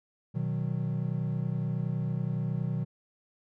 triangle chord, B major, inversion none, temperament equal, 123.47 / 155.56 / 185 Hz, B2 / D#3 / F#3, 0 / 0 / 0 cents, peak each -30 / -30 / -33 dBFS, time 0.34-2.85 s, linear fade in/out 20 ms, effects none

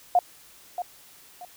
sine tone with echo, 715 Hz, F5, 41 cents sharp, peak -15 dBFS, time 0.15-0.19 s, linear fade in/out 2 ms, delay 630 ms, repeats 2, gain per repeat -11 dB, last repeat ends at 1.45 s, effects white hiss -52 dBFS RMS until 1.56 s

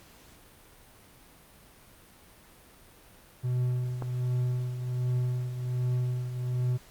triangle tone with tremolo, 124.7 Hz, B2, 17 cents sharp, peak -22 dBFS, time 3.43-6.78 s, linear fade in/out 20 ms, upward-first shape triangle, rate 1.3 Hz, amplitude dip 65%
click, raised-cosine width 1 ms, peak -22 dBFS, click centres 4.023 s
effects pink hiss -55 dBFS RMS until 6.9 s + Opus 48 kbps

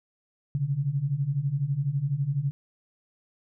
sine beating tone pair, 132.5 / 144.5 Hz, C3 / D3, +22 / -28 cents, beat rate 12 Hz, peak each -29 / -26 dBFS, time 0.55-2.51 s, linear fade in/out 0 ms, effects none

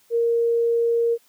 sine tone, 466.2 Hz, A#4, in tune, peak -17 dBFS, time 0.1-1.18 s, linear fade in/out 50 ms, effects white hiss -59 dBFS RMS until 1.28 s + high-pass 150 Hz 12 dB/octave

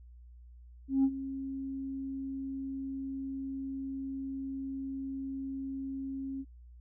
sine tone with ADSR envelope, 270 Hz, C#4, 45 cents flat, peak -20 dBFS, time 0.88-6.45 s, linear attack 160 ms, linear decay 58 ms, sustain -15 dB, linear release 45 ms, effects tanh soft clip ceiling -20 dBFS + added 60 Hz sine -50 dBFS peak until 6.8 s

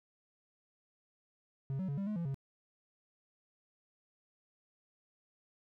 triangle tone with pitch steps, 135.5 / 188.4 / 141.1 / 197.2 / 212 / 169.7 / 136.3 Hz, C#3 / F#3 / C#3 / G3 / G#3 / F3 / C#3, -39 / +32 / +31 / +11 / +36 / -49 / -29 cents, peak -32 dBFS, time 1.7-2.344 s, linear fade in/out 0 ms, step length 92 ms, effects none

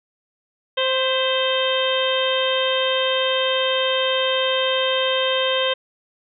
harmonic tone with a mistuned harmonic, 523.3 Hz, C5, in tune, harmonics 1 / 2 / 3 / 4 / 5 / 6 / 7, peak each -21 / -27 / -29 / -32 / -29 / -23 / -29 dBFS, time 0.77-5.74 s, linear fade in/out 10 ms, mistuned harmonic 4, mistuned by -60 cents, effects none

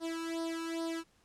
sawtooth tone with flanger, 329.6 Hz, E4, in tune, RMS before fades -37 dBFS, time 0-1.04 s, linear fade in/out 50 ms, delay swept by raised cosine 0.2 to 0.76 ms, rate 2.4 Hz, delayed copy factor +0.85, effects pink hiss -69 dBFS RMS until 1.24 s + low-pass 10000 Hz 12 dB/octave

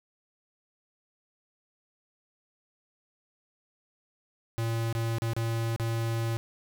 square tone with dropouts, 114.5 Hz, A#2, 31 cents flat, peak -28 dBFS, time 4.58-6.37 s, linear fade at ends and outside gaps 0 ms, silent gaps 4.927-4.951 / 5.184-5.22 / 5.334-5.365 / 5.762-5.798 s, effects none

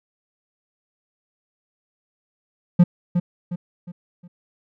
triangle tone with echo, 175.5 Hz, F3, 9 cents sharp, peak -6 dBFS, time 2.79-2.84 s, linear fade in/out 10 ms, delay 360 ms, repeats 4, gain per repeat -8 dB, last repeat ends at 4.28 s, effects none

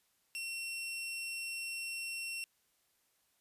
sawtooth tone, 2720 Hz, F7, 46 cents flat, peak -35 dBFS, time 0.35-2.44 s, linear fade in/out 0 ms, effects white hiss -75 dBFS RMS until 3.4 s + resampled to 32000 Hz

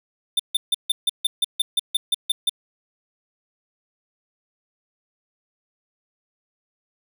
square tone bursts, 3574 Hz, A7, 26 cents sharp, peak -17 dBFS, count 13, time 0.37-2.495 s, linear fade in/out 5 ms, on 25 ms, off 150 ms, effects none

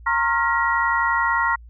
sine tone cluster, 926 / 1077 / 1393 / 1904 Hz, A#5 / C6 / F6 / A#6, -12 / +50 / -5 / +36 cents, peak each -23 dBFS, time 0.06-1.56 s, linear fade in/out 10 ms, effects added 58 Hz sine -40 dBFS peak until 1.69 s

